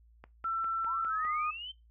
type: click train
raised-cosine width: 0.5 ms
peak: -33 dBFS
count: 6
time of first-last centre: 0.24-1.25 s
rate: 4.95 Hz
type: tone with pitch glide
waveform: sine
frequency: 1340 to 1228.8 Hz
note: E6 to D#6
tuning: +28 to -22 cents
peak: -30 dBFS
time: 0.44-1.51 s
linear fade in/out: 10 ms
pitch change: -150 cents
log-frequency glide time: 1.02-1.3 s
type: linear sweep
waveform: sine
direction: up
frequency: 875 to 3136 Hz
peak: -39 dBFS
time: 0.86-1.72 s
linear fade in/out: 10 ms
effects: noise-tail reverb RT60 0.2 s tail -19 dB re dry + added 57 Hz sine -58 dBFS peak until 1.9 s